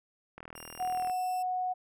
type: click train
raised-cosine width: 0.5 ms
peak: -29 dBFS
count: 30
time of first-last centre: 0.38-1.098 s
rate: 40.4 Hz
type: tone with pitch glide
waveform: 10% pulse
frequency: 2800 to 2669 Hz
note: F7 to E7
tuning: +4 to +21 cents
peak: -39 dBFS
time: 0.55-1.43 s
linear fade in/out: 10 ms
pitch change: -83 cents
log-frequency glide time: 0.91-1.1 s
type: tone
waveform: sine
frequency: 735 Hz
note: F#5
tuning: 12 cents flat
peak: -29 dBFS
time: 0.79-1.74 s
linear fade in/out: 20 ms
effects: none